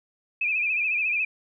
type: tone with vibrato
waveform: sine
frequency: 2489 Hz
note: D#7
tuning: in tune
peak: -22 dBFS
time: 0.41-1.25 s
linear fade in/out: 5 ms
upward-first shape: sine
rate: 14 Hz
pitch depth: 84 cents each way
effects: none